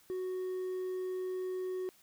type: tone with hard clipping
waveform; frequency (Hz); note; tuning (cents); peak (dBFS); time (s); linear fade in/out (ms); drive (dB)
triangle; 370; F#4; 0; -35; 0.1-1.89; 0; 5
effects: white hiss -64 dBFS RMS until 2.02 s